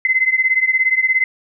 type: beating tone pair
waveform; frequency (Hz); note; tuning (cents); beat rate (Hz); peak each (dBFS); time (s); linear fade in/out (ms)
sine; 2048 / 2065; C7 / C7; -38 / -23; 17; -15 / -17; 0.05-1.24; 2
effects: none